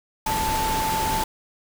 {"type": "tone in noise", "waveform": "sine", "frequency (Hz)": 880, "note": "A5", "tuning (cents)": 0, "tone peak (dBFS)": -23, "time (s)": [0.26, 1.24], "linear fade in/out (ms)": 5, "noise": "pink", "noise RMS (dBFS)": -27, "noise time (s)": [0.26, 1.24], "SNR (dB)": 1, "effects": []}